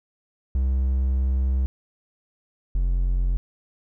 triangle tone pair in turn, 65.41 / 44.47 Hz, C2 / F1, 0 / +32 cents, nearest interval perfect fifth, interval 668 cents, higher first, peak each -17 dBFS, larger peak neither, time 0.55-1.66 / 2.75-3.37 s, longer first, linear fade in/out 0 ms, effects none

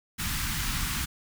pink band-stop noise, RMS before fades -30 dBFS, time 0.18-1.06 s, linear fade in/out 20 ms, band 240 to 1100 Hz, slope 24 dB/octave, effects none

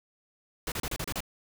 pink noise bursts, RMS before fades -33 dBFS, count 7, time 0.67-1.205 s, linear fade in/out 2 ms, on 49 ms, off 32 ms, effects none

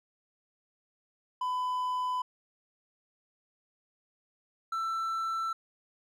triangle tone pair in turn, 1003 / 1333.8 Hz, B5 / E6, +26 / +20 cents, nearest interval perfect fourth, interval 494 cents, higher second, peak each -27 / -28 dBFS, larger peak first, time 1.41-2.22 / 4.72-5.53 s, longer neither, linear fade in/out 5 ms, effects none

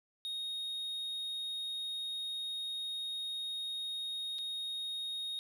triangle tone with dropouts, 3729 Hz, A#7, in tune, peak -35 dBFS, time 0.25-5.39 s, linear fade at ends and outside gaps 0 ms, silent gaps 4.384-4.388 s, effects none

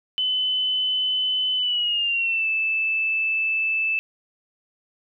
sine tone with pitch glide, 3023 to 2632 Hz, F#7 to E7, +36 to -3 cents, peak -20 dBFS, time 0.18-3.99 s, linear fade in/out 0 ms, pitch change -239 cents, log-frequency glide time 1.56-2.47 s, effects none

